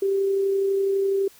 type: tone with amplitude modulation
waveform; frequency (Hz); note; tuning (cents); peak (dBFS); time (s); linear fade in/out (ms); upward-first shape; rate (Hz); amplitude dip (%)
sine; 392; G4; 0; -18; 0.02-1.28; 5; sine; 32; 25
effects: white hiss -52 dBFS RMS until 1.39 s